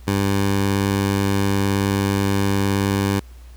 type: tone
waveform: 15% pulse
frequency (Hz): 99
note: G2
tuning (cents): +18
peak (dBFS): -11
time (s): 0.07-3.2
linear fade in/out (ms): 10
effects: added 60 Hz sine -38 dBFS peak until 3.56 s + pink hiss -53 dBFS RMS until 3.56 s